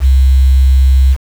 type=tone with quantisation; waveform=sine; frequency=66.1 Hz; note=C2; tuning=18 cents sharp; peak=-4 dBFS; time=0-1.17 s; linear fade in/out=50 ms; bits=5; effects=none